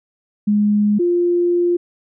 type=tone pair in turn; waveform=sine; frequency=207.9 / 349.6 Hz; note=G#3 / F4; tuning=+2 / +2 cents; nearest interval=major sixth; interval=900 cents; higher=second; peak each=-12 / -13 dBFS; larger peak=first; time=0.47-0.99 / 0.99-1.77 s; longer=second; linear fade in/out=10 ms; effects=none